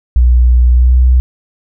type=tone with pitch glide; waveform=sine; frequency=61 to 62.75 Hz; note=B1 to B1; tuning=-21 to +28 cents; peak=-4 dBFS; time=0.16-1.2 s; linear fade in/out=0 ms; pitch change=+49 cents; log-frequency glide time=0.71-0.94 s; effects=none